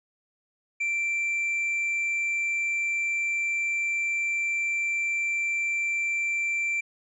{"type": "tone", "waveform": "triangle", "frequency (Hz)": 2349, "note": "D7", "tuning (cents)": 0, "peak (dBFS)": -23, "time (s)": [0.8, 6.81], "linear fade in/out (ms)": 10, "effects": ["resampled to 22050 Hz"]}